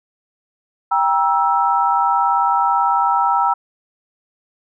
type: chord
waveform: sine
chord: E diminished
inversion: first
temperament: just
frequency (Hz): 791.1 / 949.3 / 1318.5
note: G5 / Bb5 / E6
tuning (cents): +16 / +31 / 0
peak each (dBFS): -18 / -17 / -18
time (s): 0.91-3.54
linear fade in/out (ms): 10
effects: none